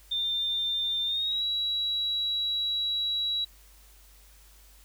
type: tone with pitch glide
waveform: sine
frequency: 3597 to 3900 Hz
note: A7 to B7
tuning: +37 to -23 cents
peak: -26 dBFS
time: 0.11-3.45 s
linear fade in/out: 10 ms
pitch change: +140 cents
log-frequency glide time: 1.05-1.43 s
effects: added 50 Hz sine -54 dBFS peak until 4.84 s + white hiss -58 dBFS RMS until 4.84 s